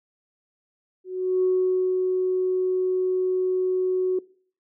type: tone with ADSR envelope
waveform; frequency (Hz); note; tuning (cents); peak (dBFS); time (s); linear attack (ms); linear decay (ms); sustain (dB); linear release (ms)
sine; 370; F#4; 0; -16; 1.04-4.19; 390; 520; -3; 4
effects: noise-tail reverb RT60 0.5 s tail -22 dB re dry + tanh soft clip ceiling -13 dBFS